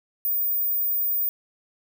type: tone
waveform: sine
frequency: 14990 Hz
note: A#9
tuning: 8 cents sharp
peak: -21 dBFS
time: 0.25-1.29 s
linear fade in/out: 0 ms
effects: none